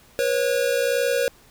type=tone pair together; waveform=square; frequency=485.2 / 546.8 Hz; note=B4 / C#5; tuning=-31 / -24 cents; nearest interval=major second; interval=207 cents; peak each=-23 dBFS; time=0.19-1.28 s; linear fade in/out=0 ms; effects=pink hiss -53 dBFS RMS until 1.5 s